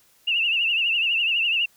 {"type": "tone with vibrato", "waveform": "sine", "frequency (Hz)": 2748, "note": "F7", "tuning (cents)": -29, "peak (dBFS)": -19, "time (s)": [0.27, 1.66], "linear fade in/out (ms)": 10, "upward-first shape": "triangle", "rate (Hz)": 12, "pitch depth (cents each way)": 110, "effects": ["white hiss -59 dBFS RMS until 1.76 s"]}